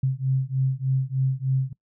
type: beating tone pair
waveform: sine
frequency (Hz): 130.81 / 134.11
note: C3 / C3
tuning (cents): 0 / +43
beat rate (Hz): 3.3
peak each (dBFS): -24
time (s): 0.03-1.73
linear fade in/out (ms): 5
effects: noise-tail reverb RT60 0.1 s tail -22 dB re dry